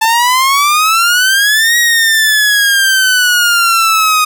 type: exponential two-way sweep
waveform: sawtooth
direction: up then down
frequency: 880 to 1906 to 1241 Hz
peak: -4 dBFS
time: 0.01-4.25 s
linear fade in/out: 10 ms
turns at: 1.77 s
effects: none